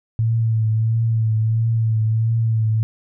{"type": "tone with vibrato", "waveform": "sine", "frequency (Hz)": 112, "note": "A2", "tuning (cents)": 31, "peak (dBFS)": -15, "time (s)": [0.19, 2.83], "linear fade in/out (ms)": 0, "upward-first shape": "triangle", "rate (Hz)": 1.5, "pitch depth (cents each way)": 42, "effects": []}